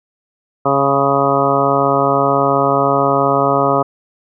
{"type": "harmonic tone with a mistuned harmonic", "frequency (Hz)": 138.59, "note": "C#3", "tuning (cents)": 0, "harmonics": [1, 2, 3, 4, 5, 6, 7, 8, 9], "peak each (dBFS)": [-23, -21, -19, -18, -18, -24, -21, -22, -18], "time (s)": [0.65, 3.83], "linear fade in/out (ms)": 10, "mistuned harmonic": 7, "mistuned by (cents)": 25, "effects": []}